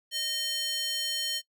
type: tone with high-pass filter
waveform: square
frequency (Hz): 617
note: D#5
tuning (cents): -15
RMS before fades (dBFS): -31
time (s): 0.11-1.42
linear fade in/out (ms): 50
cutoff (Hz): 3400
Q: 2.7
effects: noise-tail reverb RT60 0.1 s tail -21 dB re dry